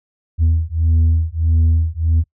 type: beating tone pair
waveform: sine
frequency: 80.5 / 82.1 Hz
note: E2 / E2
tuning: -41 / -6 cents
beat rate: 1.6 Hz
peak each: -13 dBFS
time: 0.38-2.24 s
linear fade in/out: 50 ms
effects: noise-tail reverb RT60 0.1 s tail -25 dB re dry + tanh soft clip ceiling -9 dBFS